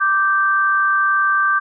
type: tone pair together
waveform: sine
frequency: 1174.7 / 1563.5 Hz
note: D6 / G6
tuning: 0 / -5 cents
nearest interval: perfect fourth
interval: 495 cents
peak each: -16 dBFS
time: 0-1.6 s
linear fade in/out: 20 ms
effects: none